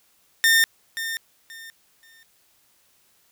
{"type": "tone with echo", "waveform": "sawtooth", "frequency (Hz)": 1815, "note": "A#6", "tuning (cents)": -47, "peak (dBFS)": -11, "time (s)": [0.44, 0.64], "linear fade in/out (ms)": 0, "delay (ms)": 530, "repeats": 3, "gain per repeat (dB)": -12, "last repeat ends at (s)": 2.23, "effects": ["white hiss -62 dBFS RMS until 3.31 s"]}